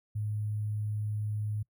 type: tone with sample-and-hold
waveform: sine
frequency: 105.7 Hz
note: G#2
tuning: 31 cents sharp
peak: -30 dBFS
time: 0.15-1.63 s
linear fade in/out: 10 ms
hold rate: 11025 Hz
effects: noise-tail reverb RT60 0.1 s tail -25 dB re dry